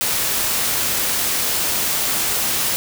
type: noise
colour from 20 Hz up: white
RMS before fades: -20 dBFS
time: 0.01-2.76 s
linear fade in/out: 0 ms
effects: none